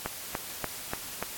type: click train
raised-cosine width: 0.5 ms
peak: -15 dBFS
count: 5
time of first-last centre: 0.06-1.226 s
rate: 3.43 Hz
effects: white hiss -40 dBFS RMS until 1.37 s + AAC 64 kbps